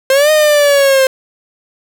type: linear two-way sweep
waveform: 45% pulse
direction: up then down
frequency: 523.3 to 620 to 523.3 Hz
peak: -7 dBFS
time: 0.1-1.07 s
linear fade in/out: 2 ms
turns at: 0.31 s
effects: none